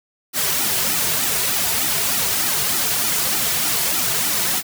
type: noise with flanger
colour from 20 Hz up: white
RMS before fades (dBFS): -20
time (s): 0.33-4.63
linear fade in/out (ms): 50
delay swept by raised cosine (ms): 1.8 to 3.8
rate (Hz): 3.3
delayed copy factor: -0.95
effects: none